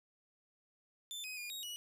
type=tone with pitch steps; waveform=sawtooth; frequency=3538 / 2516 / 2427 / 3776 / 2923 Hz; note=A7 / D#7 / D#7 / A#7 / F#7; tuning=+9 / +19 / -44 / +22 / -22 cents; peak=-39 dBFS; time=1.11-1.76 s; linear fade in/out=0 ms; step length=130 ms; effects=none